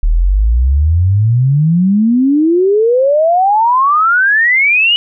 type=exponential sweep; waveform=sine; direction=up; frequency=37.13 to 2960 Hz; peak=-7 dBFS; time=0.03-4.96 s; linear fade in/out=0 ms; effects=none